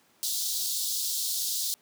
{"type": "high-pass noise", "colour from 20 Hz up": "pink", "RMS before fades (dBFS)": -30, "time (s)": [0.23, 1.74], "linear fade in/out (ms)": 0, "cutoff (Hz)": 3700, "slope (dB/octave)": 48, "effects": ["pink hiss -63 dBFS RMS until 1.81 s", "high-pass 200 Hz 12 dB/octave"]}